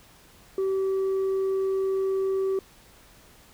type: tone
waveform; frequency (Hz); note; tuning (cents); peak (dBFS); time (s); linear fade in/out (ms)
sine; 384.6; G4; -33; -20; 0.58-2.59; 2
effects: tanh soft clip ceiling -22 dBFS + pink hiss -54 dBFS RMS until 3.53 s